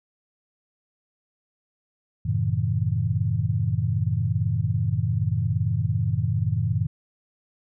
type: chord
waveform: sine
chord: F# diminished seventh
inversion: none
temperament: equal with one note detuned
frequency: 92.5 / 110 / 130.81 / 158.83 Hz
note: F#2 / A2 / C3 / Eb3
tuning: 0 / 0 / 0 / +36 cents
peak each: -27 / -24 / -28 / -28 dBFS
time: 2.25-6.87 s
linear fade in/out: 10 ms
effects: none